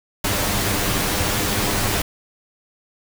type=noise with comb filter; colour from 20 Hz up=pink; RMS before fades=-21 dBFS; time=0.24-2.02 s; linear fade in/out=5 ms; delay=10 ms; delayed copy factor=+0.55; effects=none